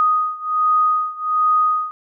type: beating tone pair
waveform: sine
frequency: 1244.5 / 1245.8 Hz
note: D#6 / D#6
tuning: 0 / +2 cents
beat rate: 1.3 Hz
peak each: -17 / -19 dBFS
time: 0-1.91 s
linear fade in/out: 0 ms
effects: none

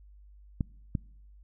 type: clicks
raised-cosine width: 5 ms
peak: -16 dBFS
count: 2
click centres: 0.608 / 0.952 s
effects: noise-tail reverb RT60 0.8 s tail -26 dB re dry + added 50 Hz sine -51 dBFS peak until 1.43 s

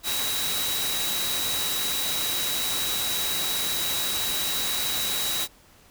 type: tone in noise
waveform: sine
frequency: 3871 Hz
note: B7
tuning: 35 cents flat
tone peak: -29 dBFS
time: 0.03-5.48 s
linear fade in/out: 50 ms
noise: white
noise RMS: -28 dBFS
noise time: 0.03-5.48 s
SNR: -4 dB
effects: pink hiss -55 dBFS RMS until 5.9 s

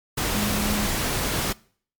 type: tone in noise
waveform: sine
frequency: 207.7 Hz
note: G#3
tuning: in tune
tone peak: -25 dBFS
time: 0.34-0.87 s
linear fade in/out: 10 ms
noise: pink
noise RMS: -25 dBFS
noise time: 0.17-1.53 s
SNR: -3 dB
effects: noise-tail reverb RT60 0.5 s tail -23 dB re dry + MP3 96 kbps

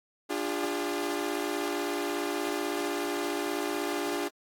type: chord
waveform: sawtooth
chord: D diminished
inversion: none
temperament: equal with one note detuned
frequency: 293.7 / 349.2 / 405.6 Hz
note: D4 / F4 / Ab4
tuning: 0 / 0 / -41 cents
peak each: -30 dBFS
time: 0.29-4.29 s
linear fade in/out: 20 ms
effects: AAC 64 kbps

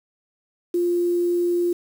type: tone with quantisation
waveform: sine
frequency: 349.2 Hz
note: F4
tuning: in tune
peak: -18 dBFS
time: 0.74-1.73 s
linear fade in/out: 5 ms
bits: 7
effects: none

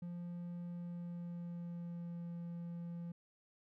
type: tone with pitch glide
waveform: triangle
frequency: 174.1 to 171.21 Hz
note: F3 to F3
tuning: -5 to -34 cents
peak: -40 dBFS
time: 0.02-3.12 s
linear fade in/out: 5 ms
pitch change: -29 cents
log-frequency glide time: 0.68-2.33 s
effects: none

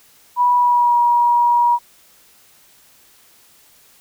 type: tone with pitch glide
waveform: sine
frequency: 978 to 956.8 Hz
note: B5 to A#5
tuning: -17 to +45 cents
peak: -11 dBFS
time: 0.36-1.79 s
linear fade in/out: 50 ms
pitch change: -38 cents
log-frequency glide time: 0.55-0.96 s
effects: white hiss -51 dBFS RMS until 4 s

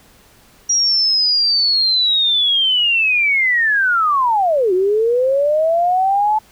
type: linear two-way sweep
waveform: sine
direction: down then up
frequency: 5730 to 357.3 to 871 Hz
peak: -12 dBFS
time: 0.69-6.39 s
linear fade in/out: 10 ms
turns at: 4.73 s
effects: pink hiss -49 dBFS RMS until 6.51 s

